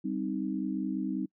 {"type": "chord", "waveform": "sine", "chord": "C minor", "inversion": "second", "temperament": "equal", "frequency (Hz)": [196, 261.6, 311.1], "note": ["G3", "C4", "Eb4"], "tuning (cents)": [0, 0, 0], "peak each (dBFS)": -34, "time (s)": [0.04, 1.26], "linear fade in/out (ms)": 10, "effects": ["noise-tail reverb RT60 0.1 s tail -26 dB re dry"]}